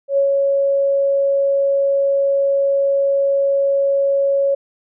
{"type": "tone with ADSR envelope", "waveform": "sine", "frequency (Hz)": 554.4, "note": "C#5", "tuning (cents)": 0, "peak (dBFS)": -11, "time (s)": [0.08, 4.55], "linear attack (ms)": 94, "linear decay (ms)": 100, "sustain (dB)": -2, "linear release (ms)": 9, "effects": []}